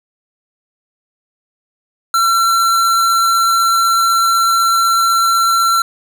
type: tone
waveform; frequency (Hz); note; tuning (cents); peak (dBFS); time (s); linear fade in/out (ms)
square; 1354; E6; +46; -11; 2.14-5.82; 2
effects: none